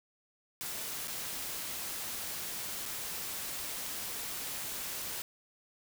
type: noise with dropouts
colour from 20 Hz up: white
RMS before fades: -39 dBFS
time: 0.61-5.22 s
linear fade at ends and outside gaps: 0 ms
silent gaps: 1.074-1.08 / 2.855-2.86 s
effects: none